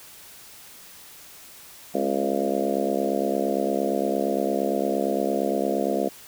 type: harmonic tone with a mistuned harmonic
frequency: 68.7 Hz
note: C#2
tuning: 15 cents flat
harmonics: 3 / 4 / 5 / 6 / 7 / 8 / 9 / 10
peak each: -30 / -30 / -30 / -30 / -30 / -30 / -30 / -30 dBFS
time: 1.94-6.09 s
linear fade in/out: 10 ms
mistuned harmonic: 4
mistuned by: -31 cents
effects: white hiss -46 dBFS RMS until 6.27 s